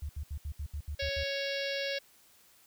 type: tone bursts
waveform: sine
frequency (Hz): 73.42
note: D2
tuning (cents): 0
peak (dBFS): -34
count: 9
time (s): 0.02-1.236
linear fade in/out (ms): 5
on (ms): 72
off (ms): 71
type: harmonic tone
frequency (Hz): 554.4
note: C#5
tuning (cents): 0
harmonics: 1 / 3 / 4 / 5 / 6 / 7 / 8 / 9 / 10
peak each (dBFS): -35 / -40 / -41 / -42 / -43 / -43 / -44 / -45 / -45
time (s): 0.99-1.99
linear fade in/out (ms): 10
effects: white hiss -62 dBFS RMS until 2.66 s